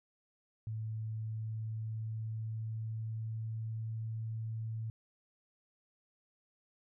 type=tone with pitch glide; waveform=sine; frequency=110 to 111.66 Hz; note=A2 to A2; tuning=0 to +26 cents; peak=-36 dBFS; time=0.67-4.9 s; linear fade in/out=0 ms; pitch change=+26 cents; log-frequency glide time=1.17-4.17 s; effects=none